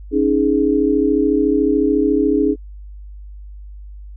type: chord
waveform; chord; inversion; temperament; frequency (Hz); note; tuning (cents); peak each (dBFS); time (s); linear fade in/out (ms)
sine; C# suspended second; none; equal with one note detuned; 277.2 / 311.1 / 417.7; C#4 / D#4 / G#4; 0 / 0 / +10; -17; 0.11-2.56; 50
effects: added 50 Hz sine -32 dBFS peak until 4.16 s